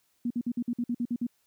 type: tone bursts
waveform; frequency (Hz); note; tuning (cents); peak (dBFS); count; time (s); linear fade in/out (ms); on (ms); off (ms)
sine; 240; B3; -49; -26; 10; 0.25-1.268; 5; 55; 52
effects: white hiss -71 dBFS RMS until 1.46 s